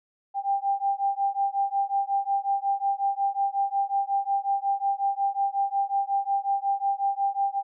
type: beating tone pair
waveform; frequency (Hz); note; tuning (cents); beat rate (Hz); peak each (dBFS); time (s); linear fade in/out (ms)
sine; 790 / 795.5; G5 / G5; +13 / +25; 5.5; -26; 0.34-7.63; 50
effects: none